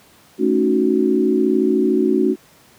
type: chord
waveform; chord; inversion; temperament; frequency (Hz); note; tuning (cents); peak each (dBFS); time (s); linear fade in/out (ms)
sine; D# half-diminished seventh; second; equal; 220 / 277.2 / 311.1 / 370; A3 / C#4 / D#4 / F#4; 0 / 0 / 0 / 0; -20 / -19 / -21 / -17; 0.38-2.36; 50
effects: pink hiss -50 dBFS RMS until 2.78 s + high-pass 100 Hz 12 dB/octave